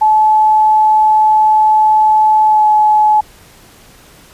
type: tone with pitch glide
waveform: sine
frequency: 862 to 852.6 Hz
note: A5 to G#5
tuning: -36 to +45 cents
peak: -6 dBFS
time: 0.01-3.21 s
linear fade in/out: 10 ms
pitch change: -19 cents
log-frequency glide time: 2.45-2.66 s
effects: pink hiss -42 dBFS RMS until 4.33 s + resampled to 32000 Hz

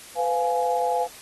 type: chord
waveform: sine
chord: F diminished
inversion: second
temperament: just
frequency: 502.9 / 698.5 / 838.1 Hz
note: Cb5 / F5 / Ab5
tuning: +31 / 0 / +16 cents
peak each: -25 dBFS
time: 0.15-1.08 s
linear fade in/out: 50 ms
effects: white hiss -44 dBFS RMS until 1.21 s + AAC 32 kbps

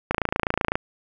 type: click train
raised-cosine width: 0.5 ms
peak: -6 dBFS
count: 19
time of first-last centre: 0.11-0.755 s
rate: 27.9 Hz
effects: none

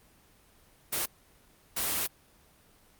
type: noise bursts at uneven times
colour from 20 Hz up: white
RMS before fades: -30 dBFS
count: 2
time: 0.92-1.06 / 1.76-2.07 s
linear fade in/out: 10 ms
effects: pink hiss -61 dBFS RMS until 2.99 s + Opus 24 kbps

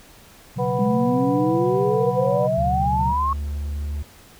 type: chord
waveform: sine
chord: B suspended second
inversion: none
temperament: equal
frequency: 123.47 / 138.59 / 185 Hz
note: B2 / C#3 / F#3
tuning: 0 / 0 / 0 cents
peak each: -28 dBFS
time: 0.56-3.13 s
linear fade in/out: 10 ms
type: harmonic tone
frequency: 246.9 Hz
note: B3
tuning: in tune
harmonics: 2 / 3 / 4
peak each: -23 / -27 / -29 dBFS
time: 0.58-2.48 s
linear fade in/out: 20 ms
type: exponential sweep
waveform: sine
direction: up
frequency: 198.4 to 1107 Hz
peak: -19 dBFS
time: 0.79-3.33 s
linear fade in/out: 2 ms
type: tone with pitch glide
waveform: triangle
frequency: 72.1 to 73.15 Hz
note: D2 to D2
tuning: -31 to -6 cents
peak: -22 dBFS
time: 2.57-4.03 s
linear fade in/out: 10 ms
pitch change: +25 cents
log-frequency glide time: 3.22-3.89 s
effects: pink hiss -48 dBFS RMS until 4.39 s

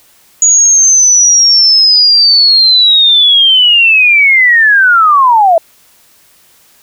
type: linear sweep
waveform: sine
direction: down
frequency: 6810 to 640 Hz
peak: -3 dBFS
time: 0.42-5.58 s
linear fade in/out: 2 ms
effects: white hiss -46 dBFS RMS until 6.82 s

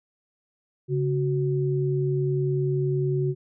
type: tone pair together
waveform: sine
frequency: 139.28 / 370 Hz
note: C#3 / F#4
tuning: +9 / 0 cents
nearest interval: octave + perfect fourth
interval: 1691 cents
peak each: -23 / -26 dBFS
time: 0.88-3.35 s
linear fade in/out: 50 ms
effects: none

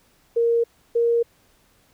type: tone pair in turn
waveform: sine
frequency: 466.2 / 468.2 Hz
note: A#4 / A#4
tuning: 0 / +8 cents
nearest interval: unison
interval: 8 cents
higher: second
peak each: -16 dBFS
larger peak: neither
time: 0.36-0.64 / 0.95-1.23 s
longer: neither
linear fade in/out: 10 ms
effects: pink hiss -60 dBFS RMS until 1.93 s

